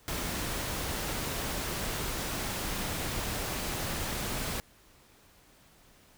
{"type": "noise", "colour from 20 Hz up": "pink", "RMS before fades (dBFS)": -34, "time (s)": [0.08, 4.6], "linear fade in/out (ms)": 0, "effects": ["pink hiss -60 dBFS RMS until 6.17 s"]}